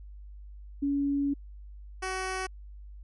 sine / 10% pulse tone pair in turn, 282 / 375.7 Hz, C#4 / F#4, +30 / +26 cents, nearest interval perfect fourth, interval 496 cents, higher second, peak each -25 / -23 dBFS, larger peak second, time 0.82-1.34 / 2.02-2.47 s, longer first, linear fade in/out 10 ms, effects added 50 Hz sine -43 dBFS peak until 3.03 s + resampled to 24000 Hz

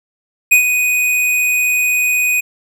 square tone with ADSR envelope, 2489 Hz, D#7, in tune, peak -5 dBFS, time 0.51-2.41 s, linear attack 13 ms, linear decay 100 ms, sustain -8 dB, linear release 14 ms, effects none

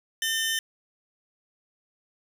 sawtooth tone pair together, 1800 / 3059 Hz, A6 / G7, +39 / -43 cents, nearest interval major sixth, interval 918 cents, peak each -24 / -25 dBFS, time 0.22-0.59 s, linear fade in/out 2 ms, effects none

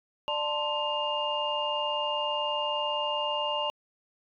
sine tone cluster, 592 / 889 / 1045 / 2816 Hz, D5 / A5 / C6 / F7, +14 / +18 / -2 / +14 cents, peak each -32 / -32 / -35 / -31 dBFS, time 0.28-3.7 s, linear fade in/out 0 ms, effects tanh soft clip ceiling -16 dBFS

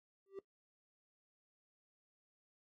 triangle tone with exponential growth, 390.6 Hz, G4, 6 cents flat, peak -38 dBFS, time 0.26-0.39 s, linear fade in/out 2 ms, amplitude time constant 28 ms, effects noise-tail reverb RT60 0.1 s tail -19 dB re dry + AAC 64 kbps

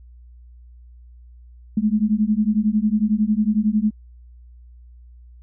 sine beating tone pair, 207.7 / 218.7 Hz, G#3 / A3, 0 / -10 cents, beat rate 11 Hz, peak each -19 dBFS, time 1.77-3.91 s, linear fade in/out 5 ms, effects added 60 Hz sine -42 dBFS peak until 5.42 s

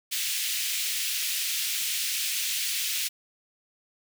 pink high-pass noise, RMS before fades -29 dBFS, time 0.11-3.09 s, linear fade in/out 20 ms, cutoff 2400 Hz, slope 24 dB/octave, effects none

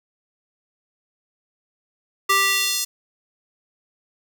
square tone with high-pass filter sweep, 392 Hz, G4, in tune, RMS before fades -20 dBFS, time 2.29-2.85 s, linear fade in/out 10 ms, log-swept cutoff 1100 to 5900 Hz, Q 1.2, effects none

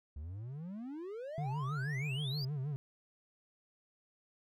triangle exponential sweep, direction up, 68.8 to 4985 Hz, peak -39 dBFS, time 0.16-2.45 s, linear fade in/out 5 ms
triangle tone with vibrato, 140 Hz, C#3, 18 cents sharp, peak -33 dBFS, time 1.38-2.76 s, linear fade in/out 0 ms, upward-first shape sine, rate 6.3 Hz, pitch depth 140 cents each way
effects none

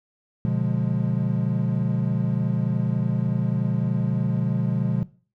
triangle chord, B diminished seventh, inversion none, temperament equal with one note detuned, 123.47 / 146.83 / 177.46 / 207.7 Hz, B2 / D3 / F3 / Ab3, 0 / 0 / +28 / 0 cents, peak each -23 / -25 / -23 / -26 dBFS, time 0.45-5.03 s, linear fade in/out 0 ms, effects noise-tail reverb RT60 0.4 s tail -19 dB re dry

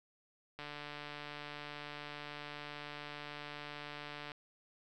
click train, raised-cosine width 0.3 ms, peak -29 dBFS, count 549, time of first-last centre 0.59-4.318 s, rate 147 Hz, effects none

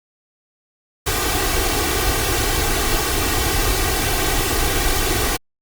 pink noise with comb filter, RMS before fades -19 dBFS, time 1.06-5.37 s, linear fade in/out 10 ms, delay 2.6 ms, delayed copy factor +0.75, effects Opus 48 kbps

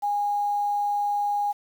sine tone, 820 Hz, G#5, 22 cents flat, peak -22 dBFS, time 0.02-1.53 s, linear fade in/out 20 ms, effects 8-bit

